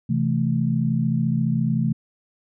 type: chord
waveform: sine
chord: A minor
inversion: first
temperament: equal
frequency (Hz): 130.81 / 164.81 / 220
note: C3 / E3 / A3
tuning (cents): 0 / 0 / 0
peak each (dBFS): -23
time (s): 0.09-1.93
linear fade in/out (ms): 10
effects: none